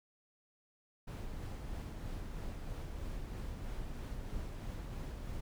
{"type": "noise with tremolo", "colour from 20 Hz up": "brown", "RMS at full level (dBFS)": -41, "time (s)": [1.07, 5.41], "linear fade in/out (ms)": 10, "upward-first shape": "sine", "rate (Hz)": 3.1, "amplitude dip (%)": 25, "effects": []}